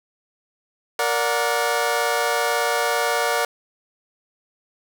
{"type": "chord", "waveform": "20% pulse", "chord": "Bb augmented", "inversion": "none", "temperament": "just", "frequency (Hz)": [466.2, 582.7, 728.4], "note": ["Bb4", "D5", "F#5"], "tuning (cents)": [0, -14, -27], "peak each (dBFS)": -19, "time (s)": [0.99, 3.45], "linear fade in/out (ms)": 2, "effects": []}